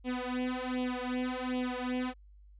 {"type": "tone with flanger", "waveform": "sawtooth", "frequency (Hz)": 251.8, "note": "B3", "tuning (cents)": 34, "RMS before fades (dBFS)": -34, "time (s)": [0.04, 2.14], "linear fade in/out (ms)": 50, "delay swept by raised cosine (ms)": [0.31, 3.61], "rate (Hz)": 1.3, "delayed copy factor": 1, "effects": ["added 50 Hz sine -53 dBFS peak until 2.59 s", "resampled to 8000 Hz"]}